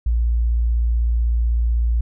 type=tone; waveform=sine; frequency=58 Hz; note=A#1; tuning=8 cents flat; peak=-15 dBFS; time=0.06-2.01 s; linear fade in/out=5 ms; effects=none